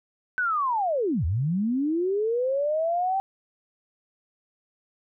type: linear two-way sweep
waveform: sine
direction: down then up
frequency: 1528 to 73.42 to 785 Hz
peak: -22 dBFS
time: 0.38-3.2 s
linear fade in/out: 0 ms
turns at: 1.25 s
effects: none